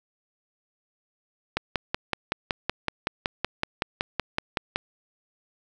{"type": "click train", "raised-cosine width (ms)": 0.3, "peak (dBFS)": -8, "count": 18, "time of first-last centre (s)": [1.57, 4.759], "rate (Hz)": 5.33, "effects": []}